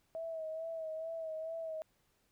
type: tone with vibrato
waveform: sine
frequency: 645 Hz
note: E5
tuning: 38 cents flat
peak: -38 dBFS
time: 0.15-1.82 s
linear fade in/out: 0 ms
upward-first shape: sine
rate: 2.3 Hz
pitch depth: 39 cents each way
effects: pink hiss -75 dBFS RMS until 2.31 s